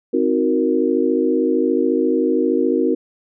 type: chord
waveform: sine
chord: C half-diminished seventh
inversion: none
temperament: equal with one note detuned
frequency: 261.6 / 316.4 / 370 / 466.2 Hz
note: C4 / Eb4 / Gb4 / Bb4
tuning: 0 / +29 / 0 / 0 cents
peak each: -20 dBFS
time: 0.13-2.95 s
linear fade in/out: 10 ms
effects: none